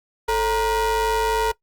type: ring-modulated tone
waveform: square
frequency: 246.9 Hz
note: B3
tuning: in tune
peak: -16 dBFS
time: 0.28-1.52 s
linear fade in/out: 10 ms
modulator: 689 Hz
effects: noise-tail reverb RT60 0.1 s tail -21 dB re dry + Opus 48 kbps